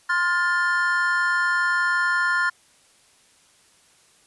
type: chord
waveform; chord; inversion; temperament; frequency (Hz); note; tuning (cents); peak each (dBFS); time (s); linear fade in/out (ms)
triangle; F major; second; equal with one note detuned; 1046.5 / 1414.8 / 1760; C6 / F6 / A6; 0 / +22 / 0; -24 / -20 / -22; 0.09-2.5; 10
effects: white hiss -57 dBFS RMS until 4.26 s + resampled to 24000 Hz